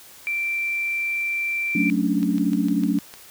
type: tone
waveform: sine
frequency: 2349 Hz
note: D7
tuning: in tune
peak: -22 dBFS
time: 0.27-1.9 s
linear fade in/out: 0 ms
type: chord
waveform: sine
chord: D major seventh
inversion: first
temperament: equal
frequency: 185 / 220 / 277.2 / 293.7 Hz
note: F#3 / A3 / C#4 / D4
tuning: 0 / 0 / 0 / 0 cents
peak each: -24 dBFS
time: 1.75-2.99 s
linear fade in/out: 5 ms
type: click train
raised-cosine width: 0.2 ms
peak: -21 dBFS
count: 7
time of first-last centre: 2.23-3.139 s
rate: 6.6 Hz
effects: white hiss -46 dBFS RMS until 3.3 s